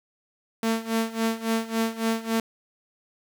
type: tone with tremolo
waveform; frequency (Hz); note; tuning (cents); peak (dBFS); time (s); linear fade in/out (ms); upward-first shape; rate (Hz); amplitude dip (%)
sawtooth; 225.5; A3; +43; -17; 0.63-2.4; 2; sine; 3.6; 85
effects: 8-bit